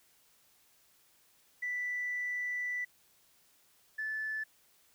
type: tone pair in turn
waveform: sine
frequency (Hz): 1975.5 / 1743.3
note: B6 / A6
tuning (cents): 0 / -17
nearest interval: major second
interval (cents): 217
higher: first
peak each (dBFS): -32 / -33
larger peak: first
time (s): 1.62-2.85 / 3.98-4.44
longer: first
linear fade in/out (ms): 10
effects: tanh soft clip ceiling -28 dBFS + white hiss -67 dBFS RMS until 4.94 s